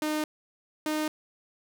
sawtooth tone pair in turn, 305.9 / 307.3 Hz, D#4 / D#4, -29 / -21 cents, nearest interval unison, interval 8 cents, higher second, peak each -23 dBFS, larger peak neither, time 0.02-0.24 / 0.86-1.08 s, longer neither, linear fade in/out 2 ms, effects none

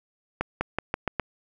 accelerating click train, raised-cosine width 0.5 ms, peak -10 dBFS, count 6, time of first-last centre 0.41-1.197 s, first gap 200 ms, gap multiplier 0.88, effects none

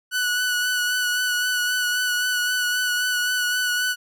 sawtooth tone with vibrato, 1480 Hz, F#6, in tune, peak -17 dBFS, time 0.11-3.96 s, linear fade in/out 50 ms, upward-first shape sine, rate 3.8 Hz, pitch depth 21 cents each way, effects none

